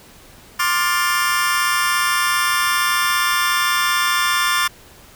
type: chord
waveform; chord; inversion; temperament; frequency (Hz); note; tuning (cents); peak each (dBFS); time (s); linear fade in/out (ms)
sawtooth; D minor seventh; third; just; 1057.2 / 1174.7 / 1409.6 / 1762; C6 / D6 / F6 / A6; +18 / 0 / +16 / +2; -18; 0.59-4.68; 10
effects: pink hiss -45 dBFS RMS until 5.15 s